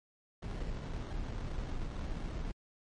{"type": "noise with sample-and-hold", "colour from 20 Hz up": "brown", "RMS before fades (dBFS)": -38, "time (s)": [0.42, 2.52], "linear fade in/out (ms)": 10, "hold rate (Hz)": 2450, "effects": ["low-pass 6000 Hz 12 dB/octave", "MP3 48 kbps"]}